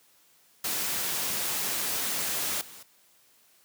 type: noise with level steps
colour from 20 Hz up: white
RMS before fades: -30 / -47 dBFS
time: 0.64-2.83 s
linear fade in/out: 5 ms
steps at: 2.61 s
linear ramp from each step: 2 ms
effects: white hiss -62 dBFS RMS until 3.64 s + high-pass 100 Hz 12 dB/octave